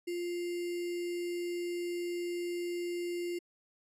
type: tone with sample-and-hold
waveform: sine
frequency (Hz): 349.2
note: F4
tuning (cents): 0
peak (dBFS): -33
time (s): 0.07-3.39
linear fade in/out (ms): 10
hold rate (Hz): 2450
effects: low-pass 12000 Hz 12 dB/octave